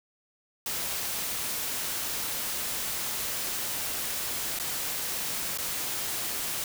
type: noise with dropouts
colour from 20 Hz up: white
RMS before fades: -32 dBFS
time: 0.66-6.64 s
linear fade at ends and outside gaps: 2 ms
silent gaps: 4.589-4.597 / 5.575-5.584 s
effects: none